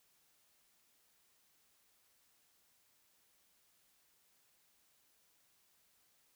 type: silence
effects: white hiss -73 dBFS RMS until 6.35 s